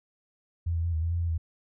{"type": "tone with pitch steps", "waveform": "sine", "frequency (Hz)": [84.7, 82.9, 85.3, 79.3, 83.6, 85.6, 84.8, 81.7], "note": ["E2", "E2", "F2", "D#2", "E2", "F2", "E2", "E2"], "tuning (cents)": [48, 10, -40, 33, 25, -34, 50, -15], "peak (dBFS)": -25, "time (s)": [0.66, 1.38], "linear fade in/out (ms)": 10, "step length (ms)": 90, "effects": []}